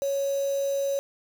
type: tone with quantisation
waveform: sine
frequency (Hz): 554.4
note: C#5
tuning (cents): 0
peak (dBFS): -24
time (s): 0.02-0.99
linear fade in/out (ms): 0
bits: 6
effects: none